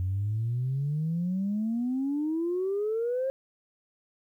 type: exponential sweep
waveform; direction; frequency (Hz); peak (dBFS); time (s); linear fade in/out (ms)
sine; up; 89.9 to 540; -25; 0-3.3; 0
effects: tanh soft clip ceiling -22 dBFS + 11-bit